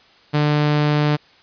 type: tone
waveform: sawtooth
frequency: 148.8 Hz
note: D3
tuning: 23 cents sharp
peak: -11 dBFS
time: 0.33-1.17 s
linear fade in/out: 20 ms
effects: white hiss -51 dBFS RMS until 1.42 s + resampled to 11025 Hz